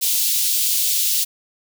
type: high-pass noise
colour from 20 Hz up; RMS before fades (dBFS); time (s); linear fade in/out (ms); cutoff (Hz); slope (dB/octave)
white; -19; 0.01-1.25; 20; 3100; 24
effects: none